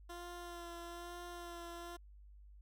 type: tone with vibrato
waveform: 15% pulse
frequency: 346.1 Hz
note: F4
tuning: 16 cents flat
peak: -40 dBFS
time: 0.09-1.97 s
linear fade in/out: 10 ms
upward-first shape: sine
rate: 1.1 Hz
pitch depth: 21 cents each way
effects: added 50 Hz sine -55 dBFS peak until 2.61 s